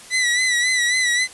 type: tone with vibrato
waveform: sawtooth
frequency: 1975.5 Hz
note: B6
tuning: in tune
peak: -13 dBFS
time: 0.1-1.28 s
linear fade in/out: 50 ms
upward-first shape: sine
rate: 3.7 Hz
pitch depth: 58 cents each way
effects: white hiss -41 dBFS RMS until 1.33 s + resampled to 24000 Hz